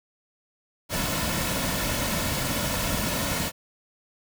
pink noise with comb filter, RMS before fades -27 dBFS, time 0.89-3.52 s, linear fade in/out 50 ms, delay 2.5 ms, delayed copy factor -0.55, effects none

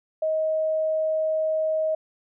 sine tone, 630 Hz, D#5, 21 cents sharp, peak -21 dBFS, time 0.22-1.95 s, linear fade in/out 5 ms, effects none

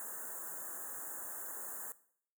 white band-stop noise, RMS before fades -44 dBFS, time 0-1.92 s, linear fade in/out 0 ms, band 1800 to 6700 Hz, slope 96 dB/octave, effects noise-tail reverb RT60 0.6 s tail -17 dB re dry + high-pass 300 Hz 12 dB/octave

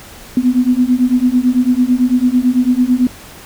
sine beating tone pair, 245.2 / 254.2 Hz, B3 / C4, -12 / -50 cents, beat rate 9 Hz, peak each -13 / -12 dBFS, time 0.37-3.07 s, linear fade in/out 2 ms, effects pink hiss -36 dBFS RMS until 3.45 s

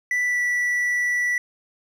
triangle tone with pitch glide, 1975.5 to 1958.5 Hz, B6 to B6, 0 to -15 cents, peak -18 dBFS, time 0.11-1.38 s, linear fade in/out 2 ms, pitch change -15 cents, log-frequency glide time 0.24-0.41 s, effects none

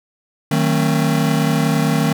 square chord, D# diminished seventh, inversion none, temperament just, 155.56 / 186.68 / 224 / 268.8 Hz, D#3 / F#3 / A3 / C4, 0 / +16 / +31 / +47 cents, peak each -18 / -24 / -21 / -22 dBFS, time 0.51-2.13 s, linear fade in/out 5 ms, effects none

